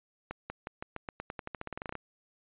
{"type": "accelerating click train", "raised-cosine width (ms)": 0.5, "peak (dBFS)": -22, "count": 20, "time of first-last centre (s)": [0.31, 1.953], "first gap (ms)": 190, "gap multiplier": 0.9, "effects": ["resampled to 8000 Hz"]}